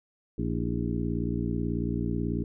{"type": "harmonic tone with a mistuned harmonic", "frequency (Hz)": 58.27, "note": "A#1", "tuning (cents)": 0, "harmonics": [1, 2, 3, 4, 5, 6, 7], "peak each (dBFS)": [-34, -33, -33, -33, -35, -37, -39], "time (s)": [0.38, 2.44], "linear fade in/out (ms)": 5, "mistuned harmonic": 6, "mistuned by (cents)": -94, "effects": []}